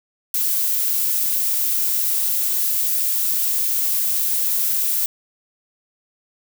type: noise with high-pass filter sweep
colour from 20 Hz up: violet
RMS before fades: -20 dBFS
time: 0.34-5.06 s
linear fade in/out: 2 ms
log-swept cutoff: 220 to 790 Hz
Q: 1.1
effects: none